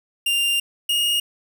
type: tone pair in turn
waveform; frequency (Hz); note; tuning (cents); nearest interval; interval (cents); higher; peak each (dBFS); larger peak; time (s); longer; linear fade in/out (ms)
45% pulse; 2794 / 2856; F7 / F7; 0 / +38; unison; 38; second; -18 / -18; neither; 0.26-0.6 / 0.89-1.2; first; 5
effects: none